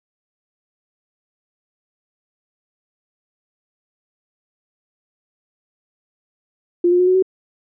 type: tone with pitch steps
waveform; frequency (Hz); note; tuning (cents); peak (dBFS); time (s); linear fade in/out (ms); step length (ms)
sine; 349.5 / 356 / 362.7 / 369.4 / 376.3; F4 / F4 / F#4 / F#4 / F#4; +1 / +33 / -34 / -3 / +29; -11; 6.84-7.225; 5; 77
effects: none